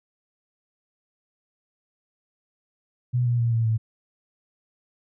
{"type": "tone with pitch steps", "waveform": "sine", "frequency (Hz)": [123.4, 120.3, 117.28, 114.34, 111.47], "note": ["B2", "B2", "A#2", "A#2", "A2"], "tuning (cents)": [-1, -45, 11, -33, 23], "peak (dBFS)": -19, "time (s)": [3.13, 3.78], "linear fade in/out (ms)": 20, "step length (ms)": 130, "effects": []}